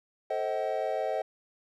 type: chord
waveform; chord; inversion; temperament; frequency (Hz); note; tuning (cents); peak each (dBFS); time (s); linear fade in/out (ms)
triangle; A diminished seventh; none; just; 440 / 528 / 633.6 / 760.3; A4 / C5 / Eb5 / Gb5; 0 / +16 / +31 / +47; -34 / -32 / -30 / -32; 0.3-1.22; 5
effects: none